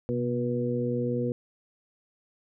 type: harmonic tone with a mistuned harmonic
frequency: 121.3 Hz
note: B2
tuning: 31 cents flat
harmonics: 1 / 2 / 3 / 4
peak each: -31 / -30 / -34 / -30 dBFS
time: 0.09-1.32 s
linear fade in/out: 0 ms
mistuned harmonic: 1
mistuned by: +68 cents
effects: none